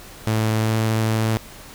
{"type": "tone with pitch glide", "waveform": "sawtooth", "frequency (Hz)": [109.9, 110.86], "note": ["A2", "A2"], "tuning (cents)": [-2, 13], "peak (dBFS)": -14, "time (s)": [0.27, 1.37], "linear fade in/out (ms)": 0, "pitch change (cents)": 15, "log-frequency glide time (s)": [0.56, 0.74], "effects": ["pink hiss -41 dBFS RMS until 1.74 s"]}